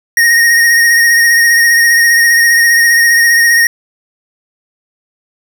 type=tone with vibrato; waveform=square; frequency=1864.7 Hz; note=A#6; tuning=in tune; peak=-6 dBFS; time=0.17-3.67 s; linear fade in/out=2 ms; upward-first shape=sine; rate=15 Hz; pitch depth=26 cents each way; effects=none